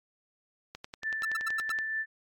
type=click train; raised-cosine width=0.2 ms; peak=-23 dBFS; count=12; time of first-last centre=0.75-1.788 s; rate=10.6 Hz
type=tone with tremolo; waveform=sine; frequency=1765 Hz; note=A6; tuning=5 cents sharp; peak=-28 dBFS; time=1.02-2.06 s; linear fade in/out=50 ms; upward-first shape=triangle; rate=4.4 Hz; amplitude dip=35%
type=tone bursts; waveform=45% pulse; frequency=1332 Hz; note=E6; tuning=18 cents sharp; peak=-30 dBFS; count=5; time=1.23-1.719 s; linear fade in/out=5 ms; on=21 ms; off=96 ms
effects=MP3 96 kbps

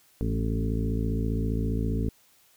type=harmonic tone with a mistuned harmonic; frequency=55 Hz; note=A1; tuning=in tune; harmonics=1 / 2 / 3 / 4 / 5 / 6 / 7 / 8; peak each=-28 / -30 / -35 / -33 / -34 / -46 / -40 / -38 dBFS; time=0.21-2.09 s; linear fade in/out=0 ms; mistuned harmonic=3; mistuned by=+39 cents; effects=white hiss -61 dBFS RMS until 2.56 s

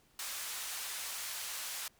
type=band-pass noise; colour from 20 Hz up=white; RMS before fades=-41 dBFS; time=0.19-1.88 s; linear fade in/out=2 ms; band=840 to 12000 Hz; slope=12 dB/octave; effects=pink hiss -68 dBFS RMS until 1.99 s

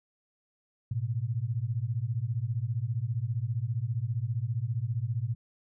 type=beating tone pair; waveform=sine; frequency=108.9 / 123.9 Hz; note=A2 / B2; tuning=-17 / +6 cents; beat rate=15 Hz; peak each=-31 / -31 dBFS; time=0.91-5.35 s; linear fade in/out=5 ms; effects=none

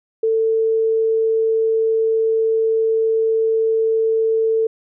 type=tone; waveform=sine; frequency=446.1 Hz; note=A4; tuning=24 cents sharp; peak=-14 dBFS; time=0.23-4.67 s; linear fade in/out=5 ms; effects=none

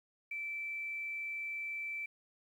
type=tone with quantisation; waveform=sine; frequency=2327 Hz; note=D7; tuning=17 cents flat; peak=-37 dBFS; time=0.31-2.06 s; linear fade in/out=5 ms; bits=11; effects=none

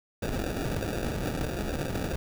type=noise with sample-and-hold; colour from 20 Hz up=pink; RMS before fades=-31 dBFS; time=0.22-2.16 s; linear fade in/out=5 ms; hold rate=1050 Hz; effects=none

